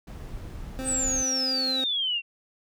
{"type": "noise", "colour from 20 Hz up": "brown", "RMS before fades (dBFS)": -37, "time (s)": [0.07, 1.23], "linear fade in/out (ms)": 5}
{"type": "tone", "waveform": "25% pulse", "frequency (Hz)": 261.6, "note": "C4", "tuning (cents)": 0, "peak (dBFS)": -28, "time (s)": [0.79, 1.84], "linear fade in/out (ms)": 0}
{"type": "exponential sweep", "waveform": "sine", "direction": "down", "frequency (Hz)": [8400, 2701], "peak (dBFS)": -24, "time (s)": [0.84, 2.22], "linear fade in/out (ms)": 50}
{"effects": []}